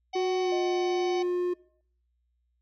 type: harmonic tone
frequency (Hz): 752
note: F#5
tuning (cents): +28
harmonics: 1 / 3 / 4 / 5 / 6 / 7 / 8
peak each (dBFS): -32 / -42 / -44 / -46 / -48 / -49 / -50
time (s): 0.13-1.23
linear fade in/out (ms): 10
type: tone with pitch glide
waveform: triangle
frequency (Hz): 367.5 to 356.4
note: F#4 to F4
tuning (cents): -12 to +35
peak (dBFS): -23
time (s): 0.15-1.54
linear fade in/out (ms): 10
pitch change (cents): -53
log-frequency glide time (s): 0.42-0.54
type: tone with exponential decay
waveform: sine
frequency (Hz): 622.3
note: D#5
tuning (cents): 0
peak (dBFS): -33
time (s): 0.52-1.81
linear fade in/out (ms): 1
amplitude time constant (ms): 280
effects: noise-tail reverb RT60 0.6 s tail -24 dB re dry + added 60 Hz sine -70 dBFS peak until 2.61 s